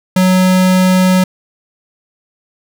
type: tone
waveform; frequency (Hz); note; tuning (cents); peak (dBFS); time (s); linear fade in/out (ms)
square; 185; F#3; 0; -8; 0.16-1.24; 5
effects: none